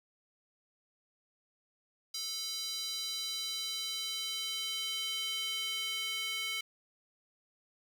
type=tone with high-pass filter sweep; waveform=square; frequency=440 Hz; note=A4; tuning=in tune; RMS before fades=-37 dBFS; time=2.14-6.61 s; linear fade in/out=5 ms; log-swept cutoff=4500 to 2600 Hz; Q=3.5; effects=none